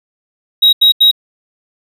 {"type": "tone bursts", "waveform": "triangle", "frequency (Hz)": 3814, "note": "A#7", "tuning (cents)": 39, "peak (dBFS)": -3, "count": 3, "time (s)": [0.62, 1.114], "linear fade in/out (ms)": 10, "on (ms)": 110, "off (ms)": 82, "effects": []}